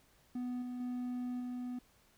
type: tone with level steps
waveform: triangle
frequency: 247.7 Hz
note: B3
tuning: 5 cents sharp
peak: -34 / -37 / -34 / -36 dBFS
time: 0.35-1.79 s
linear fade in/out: 5 ms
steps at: 0.62 / 0.8 / 1.4 s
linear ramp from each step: 2 ms
effects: pink hiss -68 dBFS RMS until 2.17 s